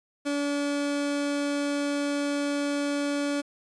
30% pulse tone, 286.7 Hz, D4, 42 cents flat, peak -23 dBFS, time 0.25-3.42 s, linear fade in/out 20 ms, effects resampled to 22050 Hz + 9-bit

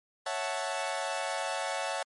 sawtooth chord, F# minor seventh, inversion second, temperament equal, 554.4 / 659.3 / 740 / 880 Hz, C#5 / E5 / F#5 / A5, 0 / 0 / 0 / 0 cents, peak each -33 dBFS, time 0.26-2.03 s, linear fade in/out 5 ms, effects MP3 48 kbps

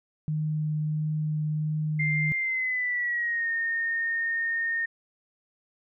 sine tone with vibrato, 153.4 Hz, D#3, 24 cents flat, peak -25 dBFS, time 0.28-2.32 s, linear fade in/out 0 ms, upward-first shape triangle, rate 1.5 Hz, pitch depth 9 cents each way
sine tone with pitch glide, 2098 to 1837 Hz, C7 to A#6, +4 to -26 cents, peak -25 dBFS, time 1.99-4.86 s, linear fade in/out 10 ms, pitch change -230 cents, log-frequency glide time 2.39-3.5 s
effects none

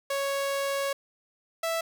sawtooth tone pair in turn, 554.4 / 659.3 Hz, C#5 / E5, 0 / 0 cents, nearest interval minor third, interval 300 cents, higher second, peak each -23 dBFS, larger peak neither, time 0.1-0.93 / 1.63-1.81 s, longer first, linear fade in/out 5 ms, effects none

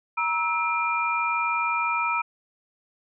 sine tone cluster, 946 / 1307 / 2392 Hz, A#5 / E6 / D7, +25 / -15 / +31 cents, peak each -27 / -26 / -27 dBFS, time 0.17-2.22 s, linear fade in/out 10 ms, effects none

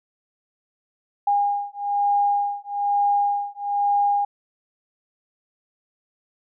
sine beating tone pair, 812 / 813.1 Hz, G#5 / G#5, -39 / -37 cents, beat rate 1.1 Hz, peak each -22 dBFS, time 1.27-4.25 s, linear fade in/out 5 ms, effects none

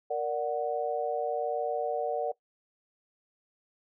sine chord, Bb augmented, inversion none, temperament equal, 466.2 / 587.3 / 740 Hz, Bb4 / D5 / F#5, 0 / 0 / 0 cents, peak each -32 dBFS, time 0.1-2.32 s, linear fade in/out 10 ms, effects noise-tail reverb RT60 0.1 s tail -19 dB re dry

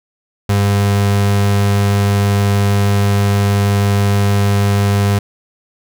35% pulse tone, 100.7 Hz, G2, 47 cents sharp, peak -9 dBFS, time 0.49-5.19 s, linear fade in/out 5 ms, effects none

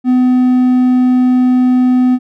triangle tone, 252.1 Hz, B3, 36 cents sharp, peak -5 dBFS, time 0.04-2.19 s, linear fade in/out 50 ms, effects none

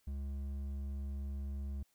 triangle tone with hard clipping, 69.3 Hz, C#2, in tune, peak -39 dBFS, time 0.07-1.83 s, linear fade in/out 5 ms, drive 10 dB, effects white hiss -75 dBFS RMS until 1.94 s

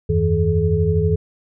sine tone cluster, 83.1 / 95.5 / 160.2 / 428.3 Hz, E2 / G2 / E3 / A4, +15 / -45 / -49 / -47 cents, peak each -20 dBFS, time 0.09-1.16 s, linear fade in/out 10 ms, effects none

